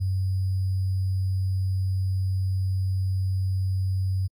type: tone with sample-and-hold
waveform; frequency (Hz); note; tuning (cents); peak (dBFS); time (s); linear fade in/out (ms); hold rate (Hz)
sine; 94.5; F#2; +37; -22; 0-4.28; 20; 4900
effects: AAC 64 kbps